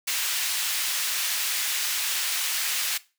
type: high-pass noise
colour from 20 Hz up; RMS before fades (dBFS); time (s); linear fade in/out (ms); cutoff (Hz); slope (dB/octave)
pink; -27; 0.07-2.98; 10; 2200; 12
effects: noise-tail reverb RT60 0.3 s tail -19 dB re dry